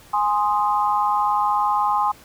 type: chord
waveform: sine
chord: Ab major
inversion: none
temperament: equal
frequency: 830.6 / 1046.5 / 1244.5 Hz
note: Ab5 / C6 / Eb6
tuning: 0 / 0 / 0 cents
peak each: -20 / -21 / -25 dBFS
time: 0.13-2.12 s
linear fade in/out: 10 ms
effects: pink hiss -48 dBFS RMS until 2.24 s